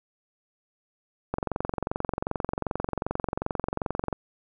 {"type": "click train", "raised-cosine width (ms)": 1, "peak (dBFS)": -13, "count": 64, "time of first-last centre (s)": [1.34, 4.128], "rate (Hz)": 22.6, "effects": []}